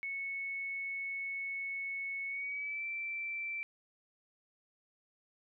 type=tone with pitch glide; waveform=sine; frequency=2207 to 2338 Hz; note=C#7 to D7; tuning=-8 to -8 cents; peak=-36 dBFS; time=0.03-3.63 s; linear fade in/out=0 ms; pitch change=+100 cents; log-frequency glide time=2.27-2.85 s; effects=none